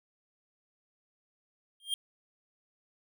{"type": "tone with exponential growth", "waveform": "square", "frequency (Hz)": 3204, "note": "G7", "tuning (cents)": 37, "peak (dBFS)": -26, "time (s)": [1.8, 1.94], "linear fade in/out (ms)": 1, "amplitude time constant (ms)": 30, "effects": []}